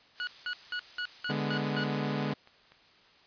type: noise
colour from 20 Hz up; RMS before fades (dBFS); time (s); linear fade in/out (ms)
blue; -45; 0.14-1.8; 50
type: tone bursts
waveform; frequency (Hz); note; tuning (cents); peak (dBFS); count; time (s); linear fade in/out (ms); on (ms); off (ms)
sawtooth; 1461; F#6; -22; -28; 7; 0.2-1.837; 0; 71; 190
type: chord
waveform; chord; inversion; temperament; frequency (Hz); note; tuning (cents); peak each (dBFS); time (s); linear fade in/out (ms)
sawtooth; G# diminished; second; equal; 146.83 / 207.7 / 246.9; D3 / G#3 / B3; 0 / 0 / 0; -29 / -30 / -32; 1.29-2.34; 10
type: clicks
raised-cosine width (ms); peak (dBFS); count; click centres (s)
0.3; -38; 5; 1.974 / 2.182 / 2.3 / 2.474 / 2.72
effects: white hiss -60 dBFS RMS until 3.26 s + resampled to 11025 Hz